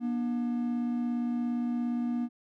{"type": "tone pair together", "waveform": "triangle", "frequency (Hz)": [239.7, 297], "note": ["A#3", "D4"], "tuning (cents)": [48, 20], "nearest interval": "major third", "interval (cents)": 372, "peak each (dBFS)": [-26, -37], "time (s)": [0, 2.29], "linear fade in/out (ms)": 50, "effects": []}